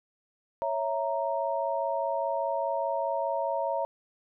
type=chord; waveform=sine; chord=A# diminished; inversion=first; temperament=equal; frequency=554.4 / 659.3 / 932.3 Hz; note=C#5 / E5 / A#5; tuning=0 / 0 / 0 cents; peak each=-31 dBFS; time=0.62-3.85 s; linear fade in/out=0 ms; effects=none